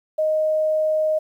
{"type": "tone", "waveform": "sine", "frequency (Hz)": 622.3, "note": "D#5", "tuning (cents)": 0, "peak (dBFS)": -17, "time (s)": [0.18, 1.19], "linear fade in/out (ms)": 10, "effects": ["9-bit"]}